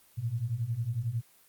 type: beating tone pair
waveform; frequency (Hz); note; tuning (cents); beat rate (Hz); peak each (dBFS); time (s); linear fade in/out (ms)
sine; 110 / 121; A2 / B2; 0 / -35; 11; -34 / -31; 0.17-1.22; 20
effects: white hiss -61 dBFS RMS until 1.48 s + Opus 24 kbps